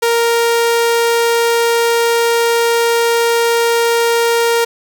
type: tone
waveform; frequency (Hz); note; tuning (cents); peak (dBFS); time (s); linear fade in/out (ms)
sawtooth; 466.2; A#4; 0; -7; 0.02-4.65; 10
effects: none